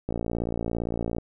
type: click train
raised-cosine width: 2 ms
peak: -15 dBFS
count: 64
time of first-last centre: 0.09-1.184 s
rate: 57.6 Hz
effects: none